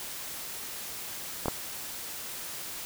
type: clicks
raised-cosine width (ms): 1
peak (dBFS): -16 / -12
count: 2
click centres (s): 1.458 / 1.483
effects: white hiss -39 dBFS RMS until 2.85 s